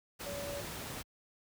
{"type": "tone in noise", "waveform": "sine", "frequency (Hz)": 570, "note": "C#5", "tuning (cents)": 48, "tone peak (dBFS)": -40, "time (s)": [0.25, 0.62], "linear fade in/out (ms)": 20, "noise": "pink", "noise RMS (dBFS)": -42, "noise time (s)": [0.19, 1.03], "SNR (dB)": -1, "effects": ["high-pass 60 Hz 12 dB/octave"]}